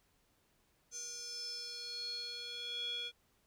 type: tone with band-pass filter sweep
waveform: square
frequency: 478.9 Hz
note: A#4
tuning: 47 cents sharp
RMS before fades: -43 dBFS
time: 0.91-3.12 s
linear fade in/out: 50 ms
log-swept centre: 6300 to 3100 Hz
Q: 8.8
effects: pink hiss -74 dBFS RMS until 3.46 s